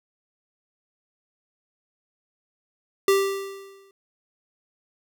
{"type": "tone with exponential decay", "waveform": "square", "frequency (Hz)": 392, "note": "G4", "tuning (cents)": 0, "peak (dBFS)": -15, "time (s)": [3.08, 3.91], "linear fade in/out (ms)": 2, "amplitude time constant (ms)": 180, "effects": []}